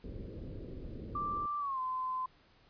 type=low-pass noise; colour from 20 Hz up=pink; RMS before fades=-44 dBFS; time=0.04-1.46 s; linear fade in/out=2 ms; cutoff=520 Hz; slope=48 dB/octave
type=tone with pitch glide; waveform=sine; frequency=1174.7 to 1028.6 Hz; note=D6 to C6; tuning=0 to -30 cents; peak=-33 dBFS; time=1.15-2.26 s; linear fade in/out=5 ms; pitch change=-230 cents; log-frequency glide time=1.59-1.8 s
effects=pink hiss -65 dBFS RMS until 2.69 s + resampled to 11025 Hz